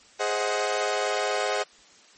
sawtooth chord, Ab dominant seventh, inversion none, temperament equal with one note detuned, 415.3 / 523.3 / 628 / 740 Hz, Ab4 / C5 / Eb5 / Gb5, 0 / 0 / +16 / 0 cents, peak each -26 dBFS, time 0.19-1.64 s, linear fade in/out 20 ms, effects white hiss -54 dBFS RMS until 2.17 s + MP3 32 kbps

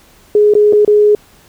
sine tone with dropouts, 418.1 Hz, G#4, 12 cents sharp, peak -5 dBFS, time 0.35-1.15 s, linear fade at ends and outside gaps 2 ms, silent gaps 0.538-0.551 / 0.726-0.732 / 0.849-0.877 s, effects pink hiss -46 dBFS RMS until 1.48 s

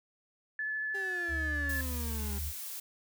sine tone with vibrato, 1728 Hz, A6, 32 cents flat, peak -32 dBFS, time 0.59-1.81 s, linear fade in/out 2 ms, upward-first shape sine, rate 13 Hz, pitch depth 8 cents each way
35% pulse exponential sweep, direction down, 400.2 to 198.4 Hz, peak -39 dBFS, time 0.94-2.39 s, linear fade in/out 10 ms
sine tone with pitch glide, 73.42 to 74.14 Hz, D2 to D2, 0 to +17 cents, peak -34 dBFS, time 1.28-2.53 s, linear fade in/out 50 ms, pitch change +17 cents, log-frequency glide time 1.62-2.08 s
blue noise, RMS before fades -41 dBFS, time 1.69-2.8 s, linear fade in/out 5 ms
effects none

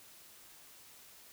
silence, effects white hiss -57 dBFS RMS until 1.32 s

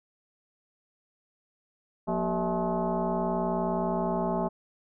sine tone with frequency modulation, 237.7 Hz, A#3, 34 cents sharp, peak -25 dBFS, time 2.07-4.49 s, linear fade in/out 20 ms, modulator 208 Hz, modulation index 3.5, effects none

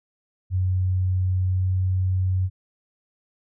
sine tone with pitch glide, 92.5 to 93.04 Hz, F#2 to F#2, 0 to +10 cents, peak -19 dBFS, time 0.5-2.5 s, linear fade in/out 50 ms, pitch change +10 cents, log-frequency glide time 1.47-1.68 s, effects none

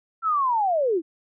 sine linear sweep, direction down, 1357 to 300 Hz, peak -19 dBFS, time 0.22-1.02 s, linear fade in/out 50 ms, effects none

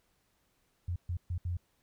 sine tone bursts at uneven times, 87.8 Hz, F2, 10 cents sharp, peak -31 dBFS, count 4, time 0.88-0.96 / 1.09-1.17 / 1.3-1.38 / 1.45-1.57 s, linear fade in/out 5 ms, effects pink hiss -74 dBFS RMS until 1.82 s

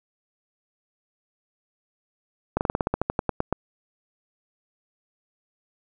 slowing click train, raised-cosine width 1 ms, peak -8 dBFS, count 14, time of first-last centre 2.57-3.526 s, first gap 39 ms, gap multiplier 1.1, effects none

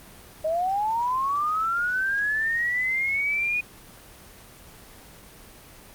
sine linear sweep, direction up, 614 to 2473 Hz, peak -22 dBFS, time 0.44-3.61 s, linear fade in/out 10 ms, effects pink hiss -47 dBFS RMS until 5.94 s + Opus 24 kbps

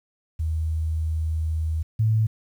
sine tone pair in turn, 79.5 / 109.92 Hz, D#2 / A2, +38 / -1 cents, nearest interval tritone, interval 561 cents, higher second, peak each -22 / -17 dBFS, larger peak second, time 0.39-1.83 / 1.99-2.27 s, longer first, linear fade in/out 10 ms, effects 9-bit

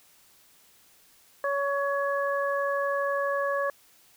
harmonic tone, 561 Hz, C#5, 21 cents sharp, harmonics 1 / 2 / 3, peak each -27 / -30 / -32 dBFS, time 1.44-3.7 s, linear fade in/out 2 ms, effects white hiss -59 dBFS RMS until 4.16 s

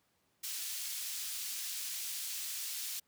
pink high-pass noise, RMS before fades -40 dBFS, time 0.43-3 s, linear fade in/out 10 ms, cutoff 4100 Hz, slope 12 dB/octave, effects pink hiss -75 dBFS RMS until 3.07 s + high-pass 100 Hz 12 dB/octave

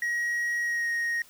triangle tone with pitch glide, 1898 to 1870.8 Hz, A#6 to A#6, +31 to +6 cents, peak -24 dBFS, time 0.02-1.22 s, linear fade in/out 2 ms, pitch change -25 cents, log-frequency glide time 0.63-0.89 s, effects white hiss -55 dBFS RMS until 1.29 s

